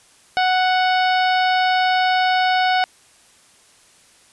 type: harmonic tone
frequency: 740 Hz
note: F#5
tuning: in tune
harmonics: 1 / 2 / 3 / 4 / 5 / 6 / 7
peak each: -16 / -22 / -26 / -28 / -30 / -32 / -33 dBFS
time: 0.37-2.84 s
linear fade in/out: 0 ms
effects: white hiss -52 dBFS RMS until 4.32 s + resampled to 24000 Hz